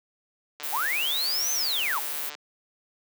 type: click train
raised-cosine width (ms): 0.2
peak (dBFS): -21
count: 260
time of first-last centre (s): 0.6-2.35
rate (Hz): 148
type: noise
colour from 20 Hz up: violet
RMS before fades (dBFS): -32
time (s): 0.63-2.3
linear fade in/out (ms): 10
type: linear two-way sweep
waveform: sine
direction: up then down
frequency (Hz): 712 to 6272 to 712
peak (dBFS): -25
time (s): 0.72-2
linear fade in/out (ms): 20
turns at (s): 1.52
effects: high-pass 400 Hz 12 dB/octave